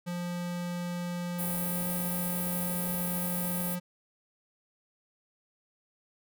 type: tone with pitch glide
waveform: square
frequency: 175.5 to 177.74 Hz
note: F3 to F3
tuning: +9 to +31 cents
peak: -33 dBFS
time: 0.06-3.8 s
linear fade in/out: 20 ms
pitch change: +22 cents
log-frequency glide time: 1.34-1.85 s
type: band-stop noise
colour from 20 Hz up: white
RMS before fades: -35 dBFS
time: 1.38-3.76 s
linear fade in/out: 20 ms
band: 850 to 9000 Hz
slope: 48 dB/octave
effects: none